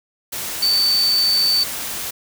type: tone in noise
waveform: sine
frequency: 4547 Hz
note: C#8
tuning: 43 cents sharp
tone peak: -14 dBFS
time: 0.62-1.64 s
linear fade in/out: 10 ms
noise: white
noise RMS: -27 dBFS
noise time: 0.32-2.11 s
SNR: +10 dB
effects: none